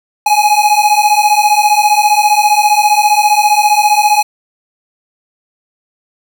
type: beating tone pair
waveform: square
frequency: 831 / 846 Hz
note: G#5 / G#5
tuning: +1 / +32 cents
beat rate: 15 Hz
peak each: -11 dBFS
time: 0.26-4.23 s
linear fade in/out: 5 ms
effects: none